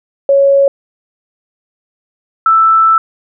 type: tone pair in turn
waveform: sine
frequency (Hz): 554.4 / 1322.4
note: C#5 / E6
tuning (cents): 0 / +5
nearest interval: octave + minor third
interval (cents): 1505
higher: second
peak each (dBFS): -5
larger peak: neither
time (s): 0.29-0.68 / 2.46-2.98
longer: second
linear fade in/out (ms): 2
effects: none